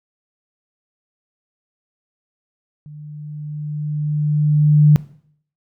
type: tone with level ramp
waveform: sine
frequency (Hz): 149.7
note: D3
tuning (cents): +33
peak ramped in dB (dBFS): -34 to -6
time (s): 2.86-4.96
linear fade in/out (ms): 0
effects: noise-tail reverb RT60 0.6 s tail -19 dB re dry